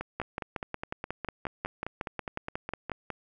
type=two click trains; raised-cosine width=0.5 ms; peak=-17 / -19 dBFS; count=16 / 16; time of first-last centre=0.2-2.917 / 0.01-3.103 s; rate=5.52 / 4.85 Hz; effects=none